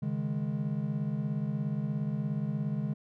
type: chord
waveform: triangle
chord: C# suspended second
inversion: none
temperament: equal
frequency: 138.59 / 155.56 / 207.7 Hz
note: C#3 / D#3 / G#3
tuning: 0 / 0 / 0 cents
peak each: -32 dBFS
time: 0.02-2.94 s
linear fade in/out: 10 ms
effects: none